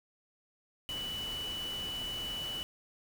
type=tone in noise; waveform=sine; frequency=2965 Hz; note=F#7; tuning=3 cents sharp; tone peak=-36 dBFS; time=0.89-2.63 s; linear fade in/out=0 ms; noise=pink; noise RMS=-45 dBFS; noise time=0.89-2.63 s; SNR=+6 dB; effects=none